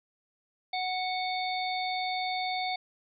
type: harmonic tone with a mistuned harmonic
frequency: 740 Hz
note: F#5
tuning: in tune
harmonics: 1 / 3 / 5 / 6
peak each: -31 / -36 / -38 / -39 dBFS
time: 0.73-2.76 s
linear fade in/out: 5 ms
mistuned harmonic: 5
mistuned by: -37 cents
effects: none